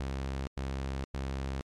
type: tone bursts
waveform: sawtooth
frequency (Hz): 67.2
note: C2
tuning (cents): +47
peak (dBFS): -29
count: 3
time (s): 0-1.61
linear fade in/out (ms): 0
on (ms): 470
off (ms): 100
effects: low-pass 7000 Hz 12 dB/octave + MP3 96 kbps